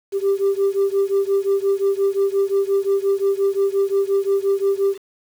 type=beating tone pair; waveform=sine; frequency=392 / 397.7 Hz; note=G4 / G4; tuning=0 / +25 cents; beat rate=5.7 Hz; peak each=-17 / -18 dBFS; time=0.12-4.98 s; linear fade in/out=50 ms; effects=tanh soft clip ceiling -12 dBFS + 7-bit